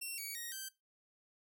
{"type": "tone with pitch steps", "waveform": "5% pulse", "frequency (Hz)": [2717, 2258, 1877.3, 1560.5], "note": ["F7", "C#7", "A#6", "G6"], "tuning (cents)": [-48, 31, 12, -8], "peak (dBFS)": -32, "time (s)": [0.01, 0.69], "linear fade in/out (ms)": 10, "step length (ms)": 170, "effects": ["noise-tail reverb RT60 0.2 s tail -19 dB re dry"]}